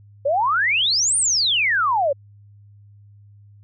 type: exponential two-way sweep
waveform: sine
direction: up then down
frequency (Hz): 530 to 9397 to 530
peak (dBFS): -16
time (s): 0.25-2.13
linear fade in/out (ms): 10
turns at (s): 1.17
effects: added 102 Hz sine -45 dBFS peak until 3.63 s